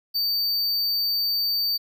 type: tone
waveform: square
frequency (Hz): 4600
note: D8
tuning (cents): -37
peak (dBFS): -22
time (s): 0.14-1.78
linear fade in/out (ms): 20
effects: none